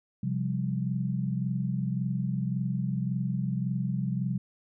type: chord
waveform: sine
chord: C suspended fourth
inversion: none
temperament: just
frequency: 130.81 / 174.42 / 196.22 Hz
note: C3 / F3 / G3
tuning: 0 / -2 / +2 cents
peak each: -30 / -32 / -32 dBFS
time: 0.23-4.38 s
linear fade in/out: 5 ms
effects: none